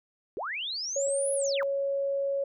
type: linear two-way sweep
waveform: sine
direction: up then down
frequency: 320.3 to 10630 to 858 Hz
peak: -31 dBFS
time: 0.37-1.63 s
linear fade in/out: 0 ms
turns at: 1.34 s
type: tone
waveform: sine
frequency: 554.4 Hz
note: C#5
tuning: in tune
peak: -26 dBFS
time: 0.96-2.44 s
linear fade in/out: 5 ms
effects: none